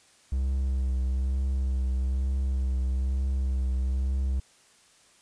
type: tone with vibrato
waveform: triangle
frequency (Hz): 65.41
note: C2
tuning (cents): 0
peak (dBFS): -22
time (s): 0.32-4.4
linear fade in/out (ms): 5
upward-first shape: triangle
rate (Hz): 1.1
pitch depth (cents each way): 36
effects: white hiss -59 dBFS RMS until 5.21 s + resampled to 22050 Hz